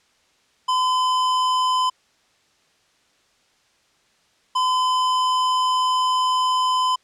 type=tone pair in turn; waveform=square; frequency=1017 / 1017 Hz; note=C6 / C6; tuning=-50 / -50 cents; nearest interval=unison; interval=0 cents; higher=neither; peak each=-18 dBFS; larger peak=neither; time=0.68-1.9 / 4.55-6.96 s; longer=second; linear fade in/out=10 ms; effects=white hiss -61 dBFS RMS until 7.03 s + low-pass 6000 Hz 12 dB/octave